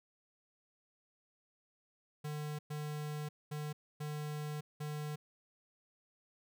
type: tone bursts at uneven times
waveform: square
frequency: 150 Hz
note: D3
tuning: 37 cents sharp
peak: -39 dBFS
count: 5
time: 2.24-2.59 / 2.7-3.29 / 3.51-3.73 / 4-4.61 / 4.8-5.16 s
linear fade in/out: 10 ms
effects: none